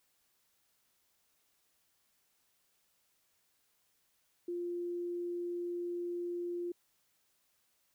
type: tone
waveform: sine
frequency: 349.2 Hz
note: F4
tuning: in tune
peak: -35 dBFS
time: 4.48-6.72 s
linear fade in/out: 5 ms
effects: white hiss -75 dBFS RMS until 7.94 s

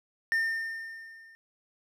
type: tone with level ramp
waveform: triangle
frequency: 1811 Hz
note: A6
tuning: 49 cents sharp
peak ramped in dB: -21 to -50 dBFS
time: 0.32-1.35 s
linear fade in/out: 0 ms
effects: none

